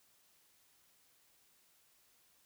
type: silence
effects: white hiss -70 dBFS RMS until 2.45 s